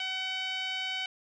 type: tone with low-pass filter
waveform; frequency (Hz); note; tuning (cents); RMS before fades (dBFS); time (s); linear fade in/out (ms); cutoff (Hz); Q
5% pulse; 755; F#5; +35; -34; 0-1.06; 2; 2900; 3.4
effects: none